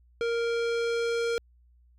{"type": "tone with low-pass filter sweep", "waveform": "square", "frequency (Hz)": 466.2, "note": "A#4", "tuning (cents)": 0, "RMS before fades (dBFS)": -28, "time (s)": [0.21, 1.38], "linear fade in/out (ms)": 0, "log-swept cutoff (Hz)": [3700, 6500], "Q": 0.79, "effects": ["added 60 Hz sine -57 dBFS peak until 1.98 s"]}